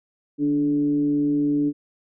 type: tone with frequency modulation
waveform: sine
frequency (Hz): 291.5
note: D4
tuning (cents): -13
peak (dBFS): -18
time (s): 0.38-1.73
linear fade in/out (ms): 50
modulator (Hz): 141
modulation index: 0.37
effects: none